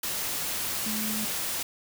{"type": "tone in noise", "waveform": "sine", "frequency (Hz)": 215.7, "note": "A3", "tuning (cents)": -34, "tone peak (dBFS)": -32, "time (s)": [0.86, 1.25], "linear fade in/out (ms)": 5, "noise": "white", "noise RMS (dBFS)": -31, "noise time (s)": [0.03, 1.63], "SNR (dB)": -4, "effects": []}